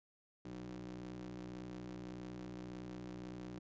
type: ring-modulated tone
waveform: 30% pulse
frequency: 61.74 Hz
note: B1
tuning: in tune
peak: -40 dBFS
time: 0.45-3.59 s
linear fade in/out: 5 ms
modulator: 244 Hz
effects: resampled to 16000 Hz